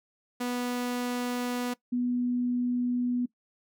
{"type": "tone pair in turn", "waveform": ["sawtooth", "sine"], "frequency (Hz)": [245.6, 245.6], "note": ["B3", "B3"], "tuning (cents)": [-9, -9], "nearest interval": "unison", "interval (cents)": 0, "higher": "neither", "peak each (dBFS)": -25, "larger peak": "neither", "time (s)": [[0.4, 1.74], [1.92, 3.26]], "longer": "neither", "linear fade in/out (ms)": 10, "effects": ["noise-tail reverb RT60 0.1 s tail -19 dB re dry"]}